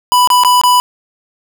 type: tone with dropouts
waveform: square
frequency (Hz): 990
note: B5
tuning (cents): +4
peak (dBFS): -7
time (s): 0.12-0.8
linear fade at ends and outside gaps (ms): 0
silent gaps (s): 0.274-0.302 / 0.436-0.448 / 0.614-0.636
effects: none